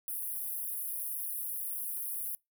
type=high-pass noise; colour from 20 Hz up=pink; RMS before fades=-37 dBFS; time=0.08-2.35 s; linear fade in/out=0 ms; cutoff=10000 Hz; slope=96 dB/octave; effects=noise-tail reverb RT60 0.2 s tail -25 dB re dry